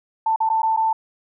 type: tone with dropouts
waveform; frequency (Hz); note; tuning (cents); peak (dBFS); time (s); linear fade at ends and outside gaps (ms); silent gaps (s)
sine; 888; A5; +16; -16; 0.26-0.93; 5; 0.361-0.403 / 0.491-0.499 / 0.62-0.63 / 0.765-0.772
effects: none